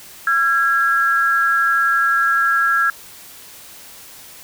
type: tone pair together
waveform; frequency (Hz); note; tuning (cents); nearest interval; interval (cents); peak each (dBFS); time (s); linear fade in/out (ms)
sine; 1359.6 / 1648; F6 / G#6; -47 / -14; minor third; 333; -16; 0.27-2.9; 2
effects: white hiss -40 dBFS RMS until 4.43 s